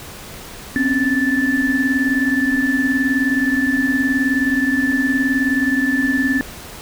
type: tone cluster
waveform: sine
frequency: 256.5 / 275.6 / 1755 Hz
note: C4 / C#4 / A6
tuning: -34 / -10 / -5 cents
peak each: -19 dBFS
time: 0.76-6.41 s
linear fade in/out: 0 ms
effects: pink hiss -35 dBFS RMS until 6.81 s